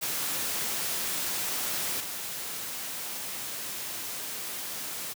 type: noise with level steps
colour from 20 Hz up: white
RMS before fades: -31 / -36 dBFS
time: 0.01-5.14 s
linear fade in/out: 20 ms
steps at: 2 s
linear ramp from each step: 2 ms
effects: high-pass 100 Hz 12 dB/octave